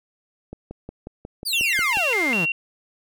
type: click train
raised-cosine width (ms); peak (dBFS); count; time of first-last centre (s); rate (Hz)
2; -21; 9; 0.53-1.971; 5.55
type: exponential sweep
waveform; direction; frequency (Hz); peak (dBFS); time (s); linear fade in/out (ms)
sawtooth; down; 4978 to 148.5; -20; 1.45-2.46; 20
type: tone with vibrato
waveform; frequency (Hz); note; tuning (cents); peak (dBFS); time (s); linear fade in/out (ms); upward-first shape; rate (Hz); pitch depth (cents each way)
sine; 2404; D7; +40; -20; 1.53-2.52; 2; square; 2.5; 230
effects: none